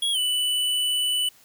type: tone with pitch glide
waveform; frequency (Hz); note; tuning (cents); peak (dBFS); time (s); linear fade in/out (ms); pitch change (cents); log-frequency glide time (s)
square; 3322 to 2977; G#7 to F#7; 0 to +10; -22; 0.02-1.29; 5; -190; 0.12-0.18
effects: white hiss -55 dBFS RMS until 1.44 s

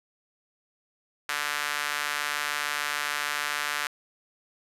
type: tone with high-pass filter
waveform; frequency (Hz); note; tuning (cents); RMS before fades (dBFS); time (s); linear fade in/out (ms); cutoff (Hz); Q
sawtooth; 146.83; D3; 0; -30; 1.29-3.87; 0; 1500; 1.6
effects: resampled to 32000 Hz

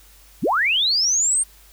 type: linear sweep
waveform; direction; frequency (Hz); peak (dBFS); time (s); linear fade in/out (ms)
sine; up; 96 to 8870; -16; 0.42-1.44; 20
effects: added 50 Hz sine -50 dBFS peak until 1.72 s + white hiss -51 dBFS RMS until 1.72 s

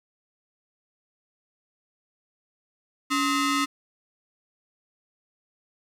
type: ring-modulated tone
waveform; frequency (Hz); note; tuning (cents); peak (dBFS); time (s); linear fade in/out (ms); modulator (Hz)
sawtooth; 777; G5; -16; -15; 3.1-3.66; 20; 496
effects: low-pass 10000 Hz 12 dB/octave + 9-bit

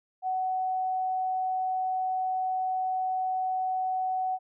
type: tone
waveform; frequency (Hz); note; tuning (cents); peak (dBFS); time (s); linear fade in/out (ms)
sine; 748; F#5; +19; -26; 0.22-4.39; 50
effects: none

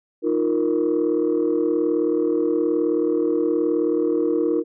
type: chord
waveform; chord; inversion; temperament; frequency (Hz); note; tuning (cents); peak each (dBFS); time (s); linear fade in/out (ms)
sine; Eb suspended second; none; just; 311.1 / 350 / 466.7; Eb4 / F4 / Bb4; 0 / +4 / +2; -21; 0.22-4.64; 50
effects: tanh soft clip ceiling -12 dBFS

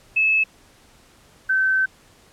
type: tone pair in turn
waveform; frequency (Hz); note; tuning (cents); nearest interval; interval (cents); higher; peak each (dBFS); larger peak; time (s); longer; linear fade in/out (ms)
sine; 2600 / 1538.4; E7 / G6; -24 / -33; major sixth; 909; first; -15 / -16; first; 0.16-0.44 / 1.49-1.86; second; 10
effects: pink hiss -53 dBFS RMS until 2.32 s + low-pass 11000 Hz 12 dB/octave

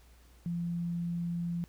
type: tone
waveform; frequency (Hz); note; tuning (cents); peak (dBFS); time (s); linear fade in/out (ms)
sine; 171.5; F3; -31; -31; 0.46-1.64; 0
effects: added 60 Hz sine -57 dBFS peak until 1.68 s + pink hiss -64 dBFS RMS until 1.68 s

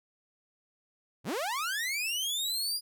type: linear sweep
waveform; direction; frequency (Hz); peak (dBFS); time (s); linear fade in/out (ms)
sawtooth; up; 82.41 to 4926; -27; 1.24-2.81; 50
effects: none

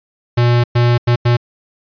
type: tone bursts at uneven times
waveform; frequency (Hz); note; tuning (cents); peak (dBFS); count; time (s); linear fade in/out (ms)
square; 120.3; B2; -45; -10; 4; 0.37-0.64 / 0.75-0.98 / 1.07-1.16 / 1.25-1.37; 10
effects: resampled to 11025 Hz

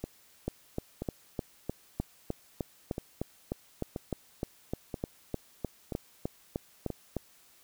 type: two click trains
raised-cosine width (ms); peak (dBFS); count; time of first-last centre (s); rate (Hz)
2; -18 / -21; 23 / 8; 0.48-7.167 / 0.04-6.903; 3.29 / 1.02
effects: white hiss -61 dBFS RMS until 7.63 s

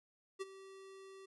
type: tone with ADSR envelope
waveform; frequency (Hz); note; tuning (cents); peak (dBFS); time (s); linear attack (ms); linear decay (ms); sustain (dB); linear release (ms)
square; 386.2; G4; -26; -38; 0.39-1.26; 25; 26; -15; 9
effects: resampled to 24000 Hz

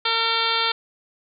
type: harmonic tone with a mistuned harmonic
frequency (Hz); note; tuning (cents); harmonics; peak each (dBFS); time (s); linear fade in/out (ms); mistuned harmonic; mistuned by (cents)
455.8; A#4; -39; 1 / 2 / 3 / 4 / 5 / 6 / 7 / 8 / 9 / 10; -32 / -28 / -25 / -33 / -29 / -32 / -28 / -26 / -29 / -31; 0.05-0.72; 5; 8; -30
effects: none

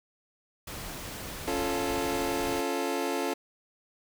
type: noise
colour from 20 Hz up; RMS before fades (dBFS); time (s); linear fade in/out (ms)
pink; -39; 0.67-2.61; 5
type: chord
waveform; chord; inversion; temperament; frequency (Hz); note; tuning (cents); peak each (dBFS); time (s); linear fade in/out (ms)
25% pulse; Db augmented; none; equal; 277.2 / 349.2 / 440; Db4 / F4 / A4; 0 / 0 / 0; -29; 1.47-3.34; 10
effects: none

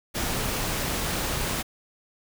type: noise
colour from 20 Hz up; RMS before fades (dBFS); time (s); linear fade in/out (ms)
pink; -28; 0.14-1.63; 20
effects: none

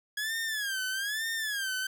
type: tone with vibrato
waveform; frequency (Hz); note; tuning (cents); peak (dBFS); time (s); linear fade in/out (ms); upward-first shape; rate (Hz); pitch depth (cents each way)
sawtooth; 1661.2; G#6; 0; -27; 0.17-1.87; 5; sine; 1.1; 160
effects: none

